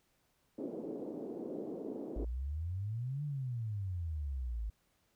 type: band-pass noise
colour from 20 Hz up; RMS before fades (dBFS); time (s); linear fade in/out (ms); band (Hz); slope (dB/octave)
pink; -42; 0.58-2.25; 5; 250 to 480; 24
type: exponential two-way sweep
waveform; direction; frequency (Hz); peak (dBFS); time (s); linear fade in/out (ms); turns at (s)
sine; up then down; 51.91 to 150 to 51.91; -35; 2.16-4.7; 5; 3.24
effects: pink hiss -75 dBFS RMS until 5.15 s